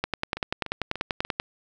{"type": "two click trains", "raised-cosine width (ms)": 0.3, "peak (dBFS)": [-17, -9], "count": [4, 15], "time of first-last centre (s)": [[0.37, 1.25], [0.04, 1.399]], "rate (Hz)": [3.41, 10.3], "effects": []}